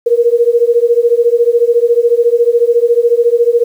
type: beating tone pair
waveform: sine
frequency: 466.2 / 480.2 Hz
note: A#4 / B4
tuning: 0 / -49 cents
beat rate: 14 Hz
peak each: -10 dBFS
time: 0.06-3.64 s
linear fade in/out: 10 ms
effects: 7-bit